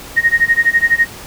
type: tone with tremolo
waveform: sine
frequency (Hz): 1864.7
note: A#6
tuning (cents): 0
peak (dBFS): -6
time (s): 0.16-1.07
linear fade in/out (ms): 20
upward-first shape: sine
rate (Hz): 12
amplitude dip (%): 95
effects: pink hiss -33 dBFS RMS until 1.26 s